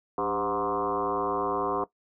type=tone with frequency modulation; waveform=sine; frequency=726 Hz; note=F#5; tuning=33 cents flat; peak=-25 dBFS; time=0.18-1.84 s; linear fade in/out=2 ms; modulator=109 Hz; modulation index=4.1; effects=noise-tail reverb RT60 0.1 s tail -17 dB re dry